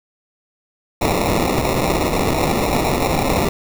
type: noise with sample-and-hold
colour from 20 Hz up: white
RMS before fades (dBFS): -18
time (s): 1.01-3.49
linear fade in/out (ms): 5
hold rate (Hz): 1575
effects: none